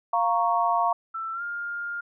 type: chord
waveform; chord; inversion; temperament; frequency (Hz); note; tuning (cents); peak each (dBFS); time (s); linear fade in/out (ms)
sine; Bb minor; second; equal; 698.5 / 932.3 / 1108.7; F5 / Bb5 / Db6; 0 / 0 / 0; -24 / -25 / -25; 0.13-0.93; 5
type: tone with pitch glide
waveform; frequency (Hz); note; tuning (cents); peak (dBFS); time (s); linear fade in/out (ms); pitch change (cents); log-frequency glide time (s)
sine; 1332 to 1407.9; E6 to F6; +18 to +14; -29; 1.14-2.01; 10; +96; 1.33-1.42
effects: none